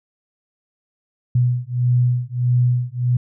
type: beating tone pair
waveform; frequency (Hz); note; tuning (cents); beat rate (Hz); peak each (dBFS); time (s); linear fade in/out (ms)
sine; 122.6 / 124.2; B2 / B2; -12 / +10; 1.6; -18; 1.35-3.17; 5
effects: none